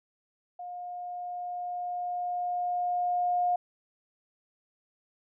sine tone with level ramp, 713 Hz, F5, 36 cents sharp, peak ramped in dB -37 to -23 dBFS, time 0.59-3.56 s, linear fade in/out 5 ms, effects none

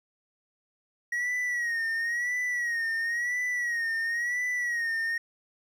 triangle tone with vibrato, 1899 Hz, A#6, 32 cents sharp, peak -25 dBFS, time 1.12-5.18 s, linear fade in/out 5 ms, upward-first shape sine, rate 0.97 Hz, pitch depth 78 cents each way, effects none

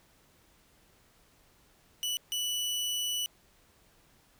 sawtooth tone bursts at uneven times, 2960 Hz, F#7, in tune, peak -27 dBFS, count 2, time 2.03-2.17 / 2.32-3.26 s, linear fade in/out 0 ms, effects pink hiss -64 dBFS RMS until 4.39 s

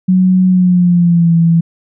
sine tone with pitch glide, 185 to 166.73 Hz, F#3 to E3, 0 to +20 cents, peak -6 dBFS, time 0.08-1.61 s, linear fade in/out 10 ms, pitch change -180 cents, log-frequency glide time 0.48-1.34 s, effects none

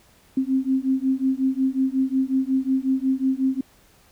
sine beating tone pair, 261.6 / 267.1 Hz, C4 / C4, 0 / +36 cents, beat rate 5.5 Hz, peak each -22 dBFS, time 0.37-3.61 s, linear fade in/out 5 ms, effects pink hiss -56 dBFS RMS until 4.11 s

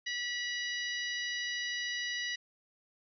harmonic tone, 973 Hz, B5, 26 cents flat, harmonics 2 / 3 / 4 / 5 / 6, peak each -36 / -40 / -42 / -44 / -46 dBFS, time 0.06-2.36 s, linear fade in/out 10 ms, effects none

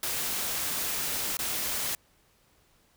white noise with dropouts, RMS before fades -31 dBFS, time 0.03-1.95 s, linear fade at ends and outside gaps 1 ms, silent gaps 1.37-1.39 s, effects pink hiss -65 dBFS RMS until 2.96 s

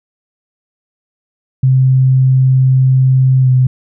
sine tone with pitch glide, 130.81 to 128.34 Hz, C3 to C3, 0 to -33 cents, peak -6 dBFS, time 1.63-3.67 s, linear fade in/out 5 ms, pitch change -33 cents, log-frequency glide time 3.41-3.49 s, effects none

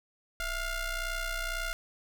sawtooth ring-modulated tone, 696 Hz, F5, 6 cents flat, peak -25 dBFS, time 0.4-1.73 s, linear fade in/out 0 ms, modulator 727 Hz, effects none

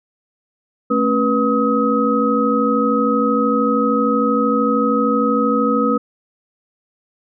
sine tone cluster, 221.3 / 274.3 / 487.5 / 1269 Hz, A3 / C#4 / B4 / D#6, +10 / -18 / -23 / +34 cents, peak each -19 dBFS, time 0.9-5.98 s, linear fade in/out 10 ms, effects none

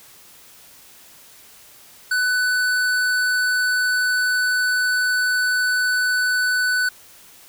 triangle tone with hard clipping, 1496 Hz, F#6, 19 cents sharp, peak -19 dBFS, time 2.11-6.89 s, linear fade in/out 5 ms, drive 18 dB, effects white hiss -47 dBFS RMS until 7.48 s

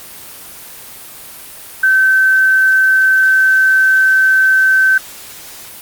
sine tone, 1540 Hz, G6, 31 cents flat, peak -7 dBFS, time 1.83-4.98 s, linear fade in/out 5 ms, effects white hiss -33 dBFS RMS until 5.81 s + Opus 32 kbps

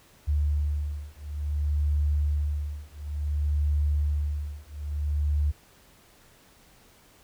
sine beating tone pair, 73.42 / 73.99 Hz, D2 / D2, 0 / +13 cents, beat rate 0.57 Hz, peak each -27 dBFS, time 0.27-5.52 s, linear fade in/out 20 ms, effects pink hiss -57 dBFS RMS until 7.23 s

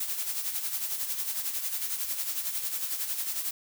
blue noise with tremolo, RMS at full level -30 dBFS, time 0-3.51 s, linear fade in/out 5 ms, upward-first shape sine, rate 11 Hz, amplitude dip 55%, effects none

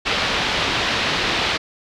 white low-pass noise, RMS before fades -21 dBFS, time 0.05-1.58 s, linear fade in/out 20 ms, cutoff 4000 Hz, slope 24 dB/octave, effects none

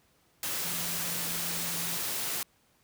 sine tone in noise, 170 Hz, F3, 46 cents flat, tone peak -43 dBFS, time 0.64-1.97 s, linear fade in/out 2 ms, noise white, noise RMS -33 dBFS, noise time 0.43-2.43 s, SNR -13 dB, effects pink hiss -67 dBFS RMS until 2.83 s + high-pass 60 Hz 12 dB/octave

